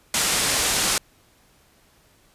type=low-pass noise; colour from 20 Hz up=white; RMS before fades=-22 dBFS; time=0.14-0.98 s; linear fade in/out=2 ms; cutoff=10000 Hz; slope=24 dB/octave; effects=pink hiss -58 dBFS RMS until 2.34 s + resampled to 32000 Hz